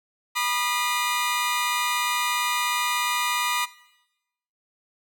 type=tone cluster; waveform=20% pulse; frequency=975 / 1218 / 2047 Hz; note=B5 / D#6 / C7; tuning=-23 / -37 / -38 cents; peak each=-22 / -21 / -26 dBFS; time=0.35-3.66 s; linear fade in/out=20 ms; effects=noise-tail reverb RT60 0.9 s tail -18 dB re dry